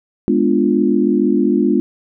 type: chord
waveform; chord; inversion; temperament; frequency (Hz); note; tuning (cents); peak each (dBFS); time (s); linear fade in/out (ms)
sine; G# diminished seventh; none; equal; 207.7 / 246.9 / 293.7 / 349.2; G#3 / B3 / D4 / F4; 0 / 0 / 0 / 0; -17; 0.28-1.8; 0
effects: none